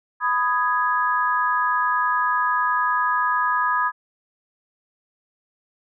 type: chord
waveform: sine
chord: G# minor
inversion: first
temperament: equal with one note detuned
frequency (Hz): 995.2 / 1244.5 / 1661.2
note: B5 / D#6 / G#6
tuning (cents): +13 / 0 / 0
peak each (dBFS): -22 / -22 / -24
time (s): 0.2-3.92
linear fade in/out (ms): 50
effects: none